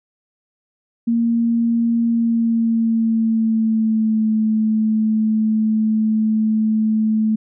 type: tone with pitch glide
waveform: sine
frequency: 232.2 to 217.9 Hz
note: A#3 to A3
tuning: -7 to -17 cents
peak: -14 dBFS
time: 1.07-7.36 s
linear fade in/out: 10 ms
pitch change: -110 cents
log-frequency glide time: 2.05-4.29 s
effects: none